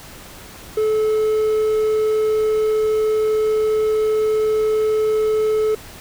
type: tone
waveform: triangle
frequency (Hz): 432.5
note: A4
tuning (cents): -30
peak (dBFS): -13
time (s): 0.77-5.75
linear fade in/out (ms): 5
effects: pink hiss -39 dBFS RMS until 6 s